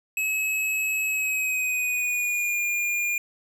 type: tone with pitch glide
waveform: square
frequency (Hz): 2573 to 2415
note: E7 to D7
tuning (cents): -43 to +48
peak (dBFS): -24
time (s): 0.17-3.18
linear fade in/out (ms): 2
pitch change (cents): -109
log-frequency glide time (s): 1.06-2.59
effects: none